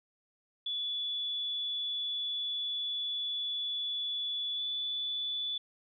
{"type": "tone with pitch glide", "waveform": "sine", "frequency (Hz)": [3436, 3468], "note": ["A7", "A7"], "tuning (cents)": [-42, -26], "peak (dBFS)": -32, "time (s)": [0.66, 5.58], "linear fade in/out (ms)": 5, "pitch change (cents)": 16, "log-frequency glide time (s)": [4.55, 4.61], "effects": []}